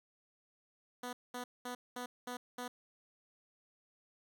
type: tone bursts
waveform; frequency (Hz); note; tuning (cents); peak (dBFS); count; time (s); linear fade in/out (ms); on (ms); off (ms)
10% pulse; 246.9; B3; 0; -32; 6; 1.03-2.68; 5; 100; 210
effects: none